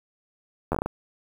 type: slowing click train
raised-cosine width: 1 ms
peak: -11 dBFS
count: 7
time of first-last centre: 0.72-0.86 s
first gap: 11 ms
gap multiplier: 1.3
effects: 7-bit